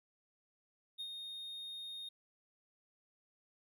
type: tone with ADSR envelope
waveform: triangle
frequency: 3699 Hz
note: A#7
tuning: 14 cents flat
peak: -38 dBFS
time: 0.98-2.09 s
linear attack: 25 ms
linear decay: 68 ms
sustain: -4 dB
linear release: 6 ms
effects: none